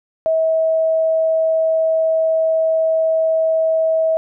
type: tone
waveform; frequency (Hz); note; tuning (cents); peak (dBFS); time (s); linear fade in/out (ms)
sine; 644; E5; -41; -13; 0.26-4.17; 0
effects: none